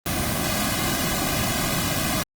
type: noise with comb filter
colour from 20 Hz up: pink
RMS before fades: -24 dBFS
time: 0.06-2.23 s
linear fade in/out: 2 ms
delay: 2.2 ms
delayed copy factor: -1
effects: Opus 24 kbps